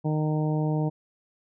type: harmonic tone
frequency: 153.7 Hz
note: D#3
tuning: 21 cents flat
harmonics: 1 / 2 / 3 / 4 / 5 / 6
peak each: -24 / -30 / -34 / -36 / -38 / -40 dBFS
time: 0.04-0.9 s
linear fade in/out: 20 ms
effects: none